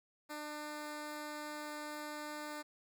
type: tone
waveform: 10% pulse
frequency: 299.6 Hz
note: D4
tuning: 35 cents sharp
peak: -34 dBFS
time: 0.29-2.63 s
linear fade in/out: 20 ms
effects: none